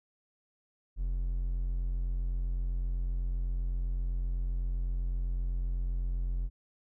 triangle tone, 43.92 Hz, F1, 11 cents sharp, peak -27 dBFS, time 0.96-6.5 s, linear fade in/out 50 ms, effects none

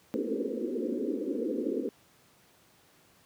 pink band-pass noise, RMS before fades -32 dBFS, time 0.14-1.89 s, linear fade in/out 0 ms, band 220 to 510 Hz, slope 96 dB/octave, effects pink hiss -62 dBFS RMS until 3.25 s + high-pass 100 Hz 12 dB/octave

